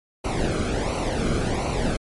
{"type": "noise with flanger", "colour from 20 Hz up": "brown", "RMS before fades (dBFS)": -24, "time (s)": [0.24, 1.97], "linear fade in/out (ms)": 10, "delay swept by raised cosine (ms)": [0.58, 1.12], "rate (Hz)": 1.4, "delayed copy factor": -0.7, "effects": ["MP3 48 kbps"]}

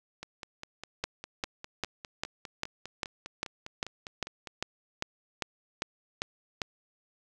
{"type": "two click trains", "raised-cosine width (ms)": 0.2, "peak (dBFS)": [-23, -13], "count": [22, 15], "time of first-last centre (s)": [[0.23, 4.472], [1.04, 6.618]], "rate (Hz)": [4.95, 2.51], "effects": []}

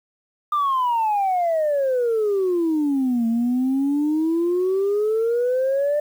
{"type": "exponential two-way sweep", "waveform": "sine", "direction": "down then up", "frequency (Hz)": [1211, 226.3, 598], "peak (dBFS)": -16, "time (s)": [0.52, 6], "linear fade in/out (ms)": 5, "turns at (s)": 3.27, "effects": ["tanh soft clip ceiling -15 dBFS", "8-bit"]}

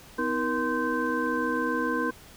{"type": "tone cluster", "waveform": "sine", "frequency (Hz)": [251.3, 318.2, 475.5, 1038, 1550], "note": ["B3", "D#4", "A#4", "C6", "G6"], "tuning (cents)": [30, 39, 34, -14, -20], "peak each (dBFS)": -31, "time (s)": [0.18, 2.11], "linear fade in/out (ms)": 10, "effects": ["pink hiss -50 dBFS RMS until 2.36 s"]}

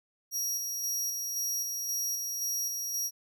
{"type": "tone with tremolo", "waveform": "sawtooth", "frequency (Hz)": 5680, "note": "F8", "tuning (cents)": 28, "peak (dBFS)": -27, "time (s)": [0.31, 3.11], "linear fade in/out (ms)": 50, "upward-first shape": "square", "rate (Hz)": 1.9, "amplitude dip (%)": 30, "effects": []}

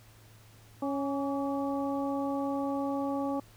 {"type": "harmonic tone with a mistuned harmonic", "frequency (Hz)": 277.2, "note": "C#4", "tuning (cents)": 0, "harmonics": [1, 2, 3, 4], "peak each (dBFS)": [-31, -35, -37, -41], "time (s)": [0.82, 3.4], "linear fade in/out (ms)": 5, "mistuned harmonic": 4, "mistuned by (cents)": 48, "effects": ["added 109 Hz sine -56 dBFS peak until 3.56 s", "pink hiss -59 dBFS RMS until 3.56 s"]}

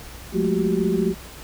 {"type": "tone cluster", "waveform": "sine", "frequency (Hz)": [178.9, 207.1, 221.6, 363.4, 387.3], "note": ["F3", "G#3", "A3", "F#4", "G4"], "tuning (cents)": [42, -5, 13, -31, -21], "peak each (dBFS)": [-24, -26, -26, -26, -23], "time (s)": [0.32, 1.15], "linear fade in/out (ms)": 50, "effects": ["added 60 Hz sine -41 dBFS peak until 1.43 s", "pink hiss -41 dBFS RMS until 1.43 s"]}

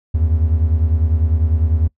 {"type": "beating tone pair", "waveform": "triangle", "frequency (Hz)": [78.2, 88.2], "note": ["D#2", "F2"], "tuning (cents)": [9, 18], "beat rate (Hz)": 10, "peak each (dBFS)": [-12, -17], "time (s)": [0.14, 1.88], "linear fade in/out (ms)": 10, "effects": ["noise-tail reverb RT60 0.1 s tail -22 dB re dry"]}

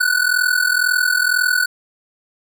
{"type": "ring-modulated tone", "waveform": "square", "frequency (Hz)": 1484, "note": "F#6", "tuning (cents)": 5, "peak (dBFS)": -12, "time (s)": [0, 1.66], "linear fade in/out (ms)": 10, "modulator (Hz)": 21, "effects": []}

